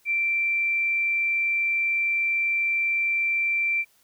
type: tone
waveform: sine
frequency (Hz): 2349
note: D7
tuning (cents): 0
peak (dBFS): -21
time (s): 0.05-3.85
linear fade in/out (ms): 50
effects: white hiss -62 dBFS RMS until 4.03 s